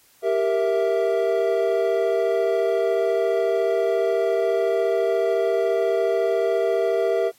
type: chord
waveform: triangle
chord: E diminished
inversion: first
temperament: equal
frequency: 392 / 466.2 / 659.3 Hz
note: G4 / Bb4 / E5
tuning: 0 / 0 / 0 cents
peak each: -21 dBFS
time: 0.22-7.32 s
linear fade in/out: 50 ms
effects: white hiss -57 dBFS RMS until 7.38 s + AAC 48 kbps